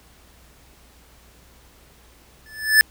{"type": "tone with exponential growth", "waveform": "square", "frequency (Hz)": 1745, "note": "A6", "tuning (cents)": -15, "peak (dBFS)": -8, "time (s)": [2.46, 2.81], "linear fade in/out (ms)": 0, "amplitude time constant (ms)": 76, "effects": ["added 60 Hz sine -53 dBFS peak until 2.9 s", "pink hiss -53 dBFS RMS until 2.9 s"]}